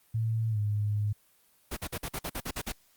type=tone with pitch glide; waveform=sine; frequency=112.5 to 104.36 Hz; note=A2 to G#2; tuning=+39 to +9 cents; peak=-26 dBFS; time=0.14-1.13 s; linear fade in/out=10 ms; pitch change=-130 cents; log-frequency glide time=0.5-0.58 s
type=noise bursts; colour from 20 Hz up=pink; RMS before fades=-34 dBFS; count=10; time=1.71-2.723 s; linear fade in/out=10 ms; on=59 ms; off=47 ms
effects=white hiss -65 dBFS RMS until 2.96 s + Opus 32 kbps